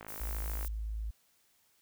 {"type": "click train", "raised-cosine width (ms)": 0.5, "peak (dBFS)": -30, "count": 35, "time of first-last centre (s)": [0.01, 0.648], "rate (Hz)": 53.3}
{"type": "noise", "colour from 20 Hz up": "violet", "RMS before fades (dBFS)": -44, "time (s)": [0.08, 0.68], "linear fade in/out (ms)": 0}
{"type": "tone", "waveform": "sine", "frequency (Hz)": 54, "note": "A1", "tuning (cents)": -32, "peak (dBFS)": -34, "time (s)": [0.2, 1.11], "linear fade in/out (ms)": 10}
{"effects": ["white hiss -70 dBFS RMS until 1.81 s"]}